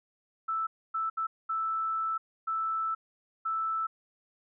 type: tone bursts at uneven times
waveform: sine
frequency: 1318.5 Hz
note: E6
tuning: in tune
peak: -28 dBFS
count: 6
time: 0.48-0.67 / 0.94-1.1 / 1.17-1.27 / 1.49-2.18 / 2.47-2.95 / 3.45-3.87 s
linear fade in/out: 10 ms
effects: none